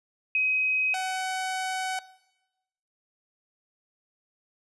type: tone pair in turn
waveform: sine / sawtooth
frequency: 2528 / 751.6 Hz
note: D#7 / F#5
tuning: +27 / +27 cents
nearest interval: octave + major sixth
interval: 2100 cents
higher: first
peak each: -21 / -24 dBFS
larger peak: first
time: 0.35-0.94 / 0.94-1.99 s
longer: second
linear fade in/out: 2 ms
effects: noise-tail reverb RT60 1.0 s tail -20 dB re dry + resampled to 24000 Hz